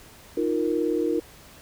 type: chord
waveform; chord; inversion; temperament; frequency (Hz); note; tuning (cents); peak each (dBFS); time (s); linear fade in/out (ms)
sine; Eb suspended second; none; equal; 311.1 / 349.2 / 466.2; Eb4 / F4 / Bb4; 0 / 0 / 0; -26; 0.37-1.2; 5
effects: pink hiss -49 dBFS RMS until 1.61 s